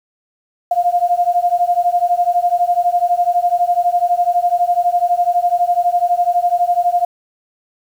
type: beating tone pair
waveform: sine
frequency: 698.5 / 710.5 Hz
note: F5 / F5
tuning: 0 / +30 cents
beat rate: 12 Hz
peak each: -15 dBFS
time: 0.71-7.05 s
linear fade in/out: 5 ms
effects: 7-bit